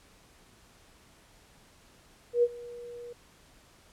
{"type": "tone with ADSR envelope", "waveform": "sine", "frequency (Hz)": 479.7, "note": "A#4", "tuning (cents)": 50, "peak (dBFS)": -18, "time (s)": [2.33, 3.13], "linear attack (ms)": 100, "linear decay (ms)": 45, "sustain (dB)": -22, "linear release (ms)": 5, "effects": ["pink hiss -59 dBFS RMS until 3.92 s", "low-pass 11000 Hz 12 dB/octave"]}